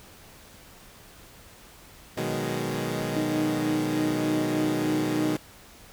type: chord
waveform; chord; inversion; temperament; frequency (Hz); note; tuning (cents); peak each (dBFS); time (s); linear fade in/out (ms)
15% pulse; G# minor seventh; first; equal; 123.47 / 155.56 / 185 / 207.7; B2 / D#3 / F#3 / G#3; 0 / 0 / 0 / 0; -26 / -26 / -29 / -27; 2.17-5.37; 5
type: tone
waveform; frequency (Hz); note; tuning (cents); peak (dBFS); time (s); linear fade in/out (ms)
sine; 307.8; D#4; -19; -25; 3.16-5.37; 10
effects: pink hiss -50 dBFS RMS until 5.92 s